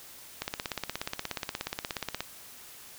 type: click train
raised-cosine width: 0.2 ms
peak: -14 dBFS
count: 31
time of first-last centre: 0.42-2.206 s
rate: 16.8 Hz
effects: white hiss -49 dBFS RMS until 2.98 s